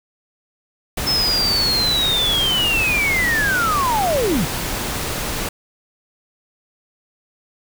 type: noise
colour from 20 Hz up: pink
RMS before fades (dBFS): -24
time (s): 0.97-5.49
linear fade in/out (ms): 5
type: linear sweep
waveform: sine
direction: down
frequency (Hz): 5274 to 116.54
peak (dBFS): -16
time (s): 1.06-4.46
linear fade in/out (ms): 20
effects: none